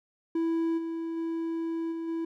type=tone with level steps; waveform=triangle; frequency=329.6 Hz; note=E4; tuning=in tune; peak=-23 / -29 / -27 / -30 / -27 dBFS; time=0.35-2.25 s; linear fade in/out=5 ms; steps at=0.77 / 1.16 / 1.91 / 2.07 s; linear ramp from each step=20 ms; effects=none